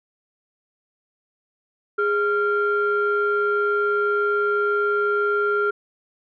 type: tone pair together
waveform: sine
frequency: 412.1 / 1386 Hz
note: G#4 / F6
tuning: -13 / -14 cents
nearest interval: octave + major sixth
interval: 2099 cents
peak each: -20 / -20 dBFS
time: 1.98-5.71 s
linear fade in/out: 10 ms
effects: tanh soft clip ceiling -12 dBFS